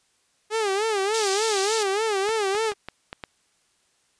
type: tone with vibrato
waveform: sawtooth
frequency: 415.3 Hz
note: G#4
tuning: in tune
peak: -18 dBFS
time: 0.5-2.74 s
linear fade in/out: 50 ms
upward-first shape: sine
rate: 3.4 Hz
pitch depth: 140 cents each way
type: band-pass noise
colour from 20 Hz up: pink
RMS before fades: -30 dBFS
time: 1.14-1.83 s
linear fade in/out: 2 ms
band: 3600 to 8300 Hz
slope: 24 dB/octave
type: clicks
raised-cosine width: 0.3 ms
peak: -17 dBFS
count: 6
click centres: 2.291 / 2.55 / 2.719 / 2.886 / 3.129 / 3.238 s
effects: white hiss -66 dBFS RMS until 4.19 s + resampled to 22050 Hz